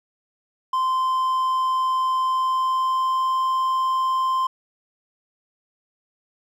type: tone with pitch glide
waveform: triangle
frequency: 1038 to 1044 Hz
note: C6 to C6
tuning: -14 to -4 cents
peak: -17 dBFS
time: 0.73-4.47 s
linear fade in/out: 5 ms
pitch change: +10 cents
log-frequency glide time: 2.18-3.43 s
effects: none